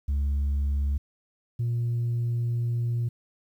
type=tone pair in turn; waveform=sine; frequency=70.5 / 118.57 Hz; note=C#2 / A#2; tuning=+30 / +30 cents; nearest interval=major sixth; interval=900 cents; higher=second; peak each=-20 / -22 dBFS; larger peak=first; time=0.08-0.98 / 1.59-3.09 s; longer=second; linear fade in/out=10 ms; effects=tanh soft clip ceiling -22 dBFS + 10-bit